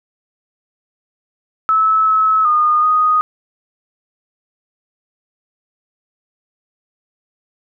sine tone with pitch steps, 1301 / 1293 / 1224 / 1244 Hz, E6 / E6 / D#6 / D#6, -23 / -34 / -29 / -1 cents, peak -10 dBFS, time 1.69-3.21 s, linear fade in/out 0 ms, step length 380 ms, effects none

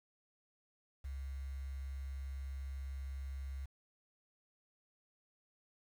sine tone with quantisation, 67.6 Hz, C#2, 43 cents flat, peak -40 dBFS, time 1.04-3.66 s, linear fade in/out 10 ms, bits 10, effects none

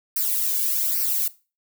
violet noise with flanger, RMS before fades -23 dBFS, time 0.16-1.28 s, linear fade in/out 5 ms, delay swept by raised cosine 0.28 to 1.58 ms, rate 1.2 Hz, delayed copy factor -0.8, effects noise-tail reverb RT60 0.3 s tail -18 dB re dry

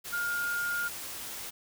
sine tone in noise, 1416 Hz, F6, 23 cents sharp, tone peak -29 dBFS, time 0.12-0.89 s, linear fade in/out 20 ms, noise white, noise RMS -40 dBFS, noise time 0.04-1.51 s, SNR +8 dB, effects none

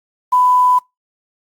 sine tone with quantisation, 998 Hz, B5, 18 cents sharp, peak -9 dBFS, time 0.32-0.79 s, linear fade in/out 10 ms, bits 6, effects noise-tail reverb RT60 0.2 s tail -26 dB re dry + AAC 64 kbps

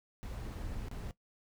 brown noise with dropouts, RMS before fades -41 dBFS, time 0.23-1.11 s, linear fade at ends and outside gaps 0 ms, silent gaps 0.883-0.914 s, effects noise-tail reverb RT60 0.1 s tail -17 dB re dry

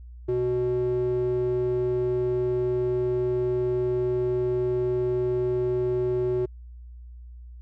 square tone with band-pass filter, 123.6 Hz, B2, 2 cents sharp, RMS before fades -25 dBFS, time 0.28-6.46 s, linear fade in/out 10 ms, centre 340 Hz, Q 4.4, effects added 60 Hz sine -40 dBFS peak until 7.61 s

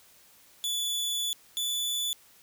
sawtooth tone pair in turn, 3454 / 3472 Hz, A7 / A7, -33 / -24 cents, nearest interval unison, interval 9 cents, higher second, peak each -25 dBFS, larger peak neither, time 0.64-1.33 / 1.57-2.13 s, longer first, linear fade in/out 0 ms, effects white hiss -58 dBFS RMS until 2.42 s

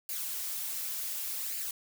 blue noise with flanger, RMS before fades -36 dBFS, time 0.09-1.71 s, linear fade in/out 2 ms, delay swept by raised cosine 0.42 to 6.12 ms, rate 0.68 Hz, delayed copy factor +0.5, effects none

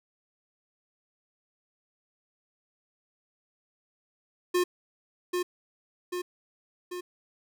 square tone with echo, 357.8 Hz, F4, 42 cents sharp, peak -23 dBFS, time 4.54-4.64 s, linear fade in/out 10 ms, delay 790 ms, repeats 3, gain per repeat -4 dB, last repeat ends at 7.01 s, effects none

